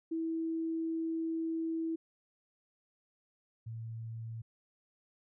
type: tone pair in turn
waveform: sine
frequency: 326 / 113.41 Hz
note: E4 / A#2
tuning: -19 / -47 cents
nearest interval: octave + tritone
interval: 1828 cents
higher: first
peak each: -32 / -39 dBFS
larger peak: first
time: 0.11-1.96 / 3.66-4.42 s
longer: first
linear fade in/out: 10 ms
effects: none